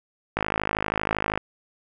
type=click train; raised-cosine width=0.5 ms; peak=-8 dBFS; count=54; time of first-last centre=0.37-1.376 s; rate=52.7 Hz; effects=none